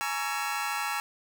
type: chord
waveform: 25% pulse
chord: A# half-diminished seventh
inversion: third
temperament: just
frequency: 839.1 / 932.3 / 1118.8 / 1342.6 Hz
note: G#5 / A#5 / C#6 / E6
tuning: +18 / 0 / +16 / +31 cents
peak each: -30 / -33 / -33 / -30 dBFS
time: 0.01-1 s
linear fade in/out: 0 ms
effects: none